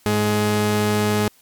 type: tone pair together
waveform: sawtooth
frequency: 105 / 210 Hz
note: G#2 / G#3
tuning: +19 / +19 cents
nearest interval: octave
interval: 1200 cents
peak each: -18 / -13 dBFS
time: 0.06-1.28 s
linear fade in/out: 0 ms
effects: white hiss -55 dBFS RMS until 1.41 s + MP3 96 kbps